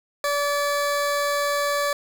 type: tone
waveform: 20% pulse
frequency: 576 Hz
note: D5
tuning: 34 cents flat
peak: -16 dBFS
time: 0.24-1.93 s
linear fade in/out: 2 ms
effects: 7-bit